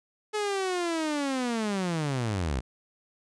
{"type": "linear sweep", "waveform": "sawtooth", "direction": "down", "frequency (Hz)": [428.7, 57.1], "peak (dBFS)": -23, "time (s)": [0.33, 2.61], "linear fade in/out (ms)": 20, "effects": ["resampled to 22050 Hz"]}